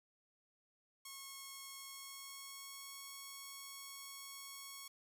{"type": "tone with pitch glide", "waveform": "5% pulse", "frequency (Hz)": [1092, 1103.4], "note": ["C#6", "C#6"], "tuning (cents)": [-26, -8], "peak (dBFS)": -37, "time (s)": [1.05, 4.88], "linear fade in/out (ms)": 5, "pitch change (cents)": 18, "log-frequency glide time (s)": [1.81, 2.96], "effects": []}